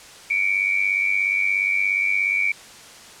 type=tone pair together; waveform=sine; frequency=2252 / 2349 Hz; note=C#7 / D7; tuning=+27 / 0 cents; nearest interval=minor second; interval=73 cents; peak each=-21 dBFS; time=0.3-2.52 s; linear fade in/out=5 ms; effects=white hiss -43 dBFS RMS until 3.2 s + low-pass 8000 Hz 12 dB/octave